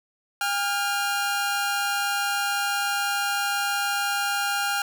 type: tone pair together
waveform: sawtooth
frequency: 808.3 / 1403 Hz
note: G#5 / F6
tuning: -47 / +8 cents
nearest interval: minor seventh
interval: 955 cents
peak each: -23 / -22 dBFS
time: 0.41-4.82 s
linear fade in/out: 2 ms
effects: none